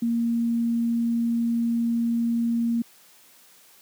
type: tone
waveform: sine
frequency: 233.1 Hz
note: A#3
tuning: in tune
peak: -20 dBFS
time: 0.02-2.82 s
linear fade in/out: 5 ms
effects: white hiss -54 dBFS RMS until 3.81 s + high-pass 150 Hz 12 dB/octave